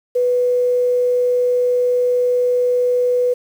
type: tone with quantisation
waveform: sine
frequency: 493.9 Hz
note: B4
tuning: in tune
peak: -13 dBFS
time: 0.15-3.34 s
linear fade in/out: 10 ms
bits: 7
effects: none